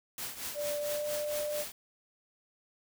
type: noise with tremolo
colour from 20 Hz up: white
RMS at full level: -37 dBFS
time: 0.18-1.72 s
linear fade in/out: 2 ms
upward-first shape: triangle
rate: 4.4 Hz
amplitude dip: 75%
type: tone with pitch glide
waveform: sine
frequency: 587.3 to 594.8 Hz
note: D5 to D5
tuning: 0 to +22 cents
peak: -32 dBFS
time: 0.54-1.65 s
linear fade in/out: 50 ms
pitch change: +22 cents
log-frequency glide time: 0.8-1.08 s
effects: none